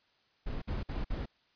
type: noise bursts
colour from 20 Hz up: brown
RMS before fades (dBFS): -35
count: 4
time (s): 0.46-1.259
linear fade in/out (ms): 10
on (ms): 160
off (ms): 53
effects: white hiss -70 dBFS RMS until 1.55 s + resampled to 11025 Hz